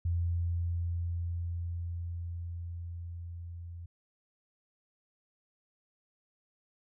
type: tone with level ramp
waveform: sine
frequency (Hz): 85.7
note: F2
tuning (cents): -32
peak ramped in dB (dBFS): -27 to -41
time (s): 0.05-3.86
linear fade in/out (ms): 5
effects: none